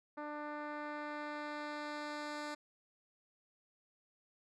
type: tone with low-pass filter sweep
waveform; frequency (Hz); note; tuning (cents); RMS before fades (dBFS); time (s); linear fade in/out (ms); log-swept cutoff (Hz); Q
10% pulse; 297.3; D4; +21; -43; 0.17-2.55; 10; 1300 to 6900; 0.84
effects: none